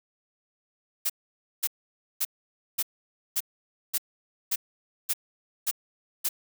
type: noise bursts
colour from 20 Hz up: blue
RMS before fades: -26 dBFS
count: 10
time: 1.05-6.29 s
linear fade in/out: 10 ms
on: 47 ms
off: 530 ms
effects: none